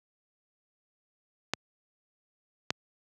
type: clicks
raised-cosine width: 0.2 ms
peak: -9 dBFS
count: 2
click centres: 1.536 / 2.705 s
effects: high-pass 100 Hz 12 dB/octave